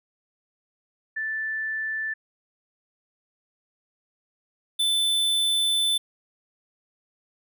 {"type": "tone pair in turn", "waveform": ["sine", "square"], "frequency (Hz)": [1760, 3520], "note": ["A6", "A7"], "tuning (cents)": [0, 0], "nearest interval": "octave", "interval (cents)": 1200, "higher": "second", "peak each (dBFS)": [-26, -21], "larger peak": "second", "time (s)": [[1.16, 2.14], [4.79, 5.98]], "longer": "second", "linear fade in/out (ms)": 10, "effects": []}